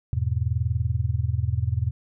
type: chord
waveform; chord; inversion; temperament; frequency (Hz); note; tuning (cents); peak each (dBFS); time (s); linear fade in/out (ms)
sine; E major; none; just; 82.41 / 103.01 / 123.61; E2 / G#2 / B2; 0 / -14 / +2; -26; 0.13-1.91; 0
effects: none